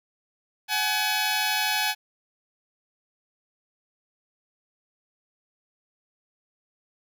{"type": "tone pair together", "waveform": "10% pulse", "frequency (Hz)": [755, 847], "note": ["F#5", "G#5"], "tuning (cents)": [35, 34], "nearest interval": "major second", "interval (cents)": 199, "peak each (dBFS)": [-20, -16], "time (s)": [0.68, 1.95], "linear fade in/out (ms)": 50, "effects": []}